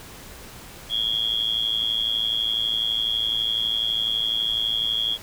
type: tone with amplitude modulation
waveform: sine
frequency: 3300 Hz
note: G#7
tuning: 12 cents flat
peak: -17 dBFS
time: 0.89-5.18 s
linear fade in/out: 50 ms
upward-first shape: sine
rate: 112 Hz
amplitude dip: 95%
effects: pink hiss -42 dBFS RMS until 5.22 s